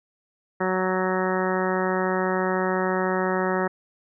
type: harmonic tone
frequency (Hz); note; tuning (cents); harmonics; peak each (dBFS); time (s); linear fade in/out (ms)
186; F#3; +9; 1 / 2 / 3 / 4 / 5 / 6 / 7 / 8 / 9 / 10; -28 / -26 / -29 / -32 / -31 / -35 / -32 / -37 / -35 / -33; 0.6-3.68; 10
effects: none